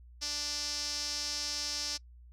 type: tone with band-pass filter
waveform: sawtooth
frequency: 293.7 Hz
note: D4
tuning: in tune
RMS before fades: -36 dBFS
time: 0.21-1.98 s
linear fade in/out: 20 ms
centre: 5300 Hz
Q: 5.1
effects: noise-tail reverb RT60 0.1 s tail -24 dB re dry + added 60 Hz sine -51 dBFS peak until 2.32 s